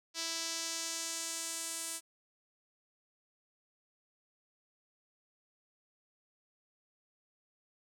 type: tone with band-pass filter sweep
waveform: sawtooth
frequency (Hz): 329.6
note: E4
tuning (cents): 0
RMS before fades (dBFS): -39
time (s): 0.14-2.01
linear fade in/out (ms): 50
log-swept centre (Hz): 5300 to 8900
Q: 1.9
effects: none